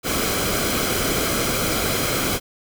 pink noise with comb filter, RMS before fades -22 dBFS, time 0.03-2.4 s, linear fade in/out 50 ms, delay 1.1 ms, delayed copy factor -0.55, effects none

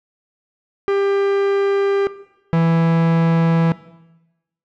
45% pulse tone pair in turn, 397.1 / 165.33 Hz, G4 / E3, +22 / +5 cents, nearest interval octave + minor third, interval 1517 cents, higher first, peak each -15 / -13 dBFS, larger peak second, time 0.88-2.07 / 2.53-3.72 s, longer neither, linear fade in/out 0 ms, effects noise-tail reverb RT60 1.0 s tail -17 dB re dry + low-pass 2000 Hz 12 dB/octave

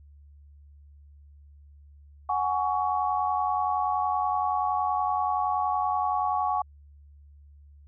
sine chord, F# suspended second, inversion none, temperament equal with one note detuned, 740 / 830.6 / 1121.6 Hz, F#5 / G#5 / C#6, 0 / 0 / +20 cents, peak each -28 dBFS, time 2.29-6.62 s, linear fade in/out 5 ms, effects added 72 Hz sine -49 dBFS peak until 7.87 s

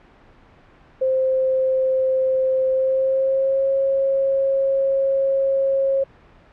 sine tone with pitch glide, 523.3 to 542.1 Hz, C5 to C#5, 0 to -39 cents, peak -16 dBFS, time 1.01-6.04 s, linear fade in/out 10 ms, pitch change +61 cents, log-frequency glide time 2.69-3.69 s, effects pink hiss -50 dBFS RMS until 6.52 s + low-pass 2000 Hz 12 dB/octave

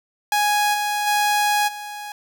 sawtooth tone with level steps, 830.6 Hz, G#5, in tune, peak -13 / -17 / -13 / -27 dBFS, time 0.32-2.12 s, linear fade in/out 2 ms, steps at 0.73 / 1.06 / 1.67 s, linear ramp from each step 20 ms, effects none

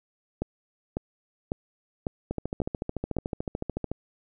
two click trains, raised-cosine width 2 ms, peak -16 / -14 dBFS, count 23 / 6, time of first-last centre 2.31-3.916 / 0.42-3.167 s, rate 13.7 / 1.82 Hz, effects none

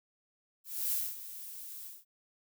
violet noise with ADSR envelope, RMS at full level -31 dBFS, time 0.64-2.05 s, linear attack 280 ms, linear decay 230 ms, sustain -14 dB, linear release 200 ms, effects none

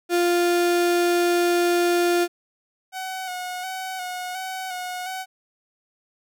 35% pulse tone, 349.2 Hz, F4, in tune, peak -16 dBFS, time 0.09-2.28 s, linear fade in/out 50 ms
sawtooth tone with vibrato, 740 Hz, F#5, in tune, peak -25 dBFS, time 2.92-5.26 s, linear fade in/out 50 ms, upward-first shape square, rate 1.4 Hz, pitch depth 30 cents each way
effects none

